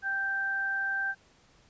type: tone pair together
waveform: sine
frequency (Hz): 782.8 / 1568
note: G5 / G6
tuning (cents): -3 / 0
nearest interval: octave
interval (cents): 1203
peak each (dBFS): -39 / -28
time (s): 0.02-1.15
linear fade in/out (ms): 50
effects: pink hiss -62 dBFS RMS until 1.69 s + resampled to 16000 Hz